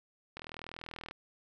click train, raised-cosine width 0.3 ms, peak -27 dBFS, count 31, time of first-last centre 0.37-1.111 s, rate 40.5 Hz, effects none

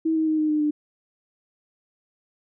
sine tone with pitch steps, 321.4 / 316.8 / 312.3 / 307.8 / 303.4 / 299 Hz, E4 / D#4 / D#4 / D#4 / D#4 / D4, -44 / +31 / +7 / -19 / -44 / +31 cents, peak -19 dBFS, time 0.05-0.71 s, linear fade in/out 10 ms, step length 110 ms, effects none

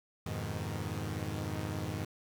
sawtooth chord, F half-diminished seventh, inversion none, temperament equal, 87.31 / 103.83 / 123.47 / 155.56 Hz, F2 / Ab2 / Cb3 / Eb3, 0 / 0 / 0 / 0 cents, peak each -37 / -35 / -39 / -37 dBFS, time 0.26-2.05 s, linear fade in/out 5 ms, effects 10-bit

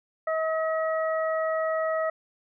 harmonic tone, 639 Hz, D#5, 46 cents sharp, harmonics 1 / 2 / 3, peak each -25 / -31 / -35 dBFS, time 0.27-2.1 s, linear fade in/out 5 ms, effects none

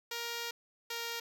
5% pulse tone pair in turn, 469.2 / 466.2 Hz, A#4 / A#4, +11 / 0 cents, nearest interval unison, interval 11 cents, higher first, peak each -25 / -25 dBFS, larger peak neither, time 0.11-0.51 / 0.9-1.2 s, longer first, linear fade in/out 5 ms, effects none

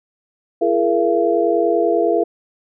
sine tone cluster, 338.5 / 419.9 / 470 / 678 Hz, E4 / G#4 / A#4 / E5, +46 / +19 / +14 / +49 cents, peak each -19 dBFS, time 0.61-2.24 s, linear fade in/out 10 ms, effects none

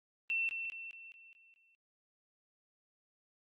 sine tone with echo, 2693 Hz, E7, 36 cents sharp, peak -31 dBFS, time 0.3-0.49 s, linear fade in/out 0 ms, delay 210 ms, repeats 6, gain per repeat -6 dB, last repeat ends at 1.75 s, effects Opus 24 kbps

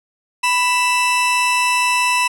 40% pulse tone pair together, 987.8 / 2649 Hz, B5 / E7, 0 / +8 cents, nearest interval octave + perfect fourth, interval 1708 cents, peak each -16 dBFS, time 0.43-2.28 s, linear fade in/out 10 ms, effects low-pass 12000 Hz 12 dB/octave

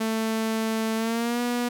sawtooth tone with pitch glide, 222 to 242.1 Hz, A3 to B3, +16 to -34 cents, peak -20 dBFS, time 0-1.69 s, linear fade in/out 10 ms, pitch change +150 cents, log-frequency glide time 0.96-1.41 s, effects none

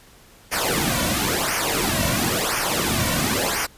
pink noise with flanger, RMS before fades -22 dBFS, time 0.51-3.67 s, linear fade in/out 20 ms, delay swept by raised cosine 0.25 to 2.45 ms, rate 0.97 Hz, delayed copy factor -0.8, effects pink hiss -50 dBFS RMS until 3.77 s + resampled to 32000 Hz

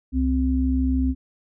sine tone pair together, 66.75 / 260 Hz, C2 / C4, +35 / -11 cents, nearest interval 2 octaves, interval 2354 cents, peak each -21 dBFS, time 0.12-1.15 s, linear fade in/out 50 ms, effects none

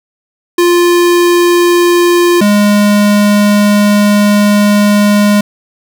square tone pair in turn, 349.2 / 206.2 Hz, F4 / G#3, 0 / -12 cents, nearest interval major sixth, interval 912 cents, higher first, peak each -6 dBFS, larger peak neither, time 0.58-2.41 / 2.41-5.41 s, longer second, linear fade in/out 5 ms, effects none

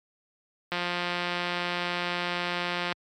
click train, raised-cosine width 0.3 ms, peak -13 dBFS, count 389, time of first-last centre 0.72-2.925 s, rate 176 Hz, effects high-pass 80 Hz 12 dB/octave + MP3 96 kbps

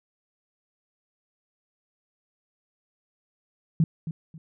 sine tone with echo, 160.5 Hz, E3, 46 cents flat, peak -16 dBFS, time 3.8-3.84 s, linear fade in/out 2 ms, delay 270 ms, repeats 2, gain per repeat -12 dB, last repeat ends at 4.38 s, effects none

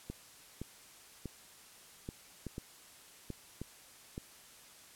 clicks, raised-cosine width 3 ms, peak -27 dBFS, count 9, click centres 0.1 / 0.616 / 1.257 / 2.089 / 2.467 / 2.581 / 3.303 / 3.616 / 4.179 s, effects white hiss -57 dBFS RMS until 4.95 s + low-pass 12000 Hz 12 dB/octave

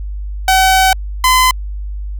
sawtooth tone pair in turn, 759 / 1021.1 Hz, F#5 / C6, +44 / -43 cents, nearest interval perfect fourth, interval 513 cents, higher second, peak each -4 dBFS, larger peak neither, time 0.48-0.93 / 1.24-1.51 s, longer first, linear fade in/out 2 ms, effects added 50 Hz sine -20 dBFS peak until 2.19 s

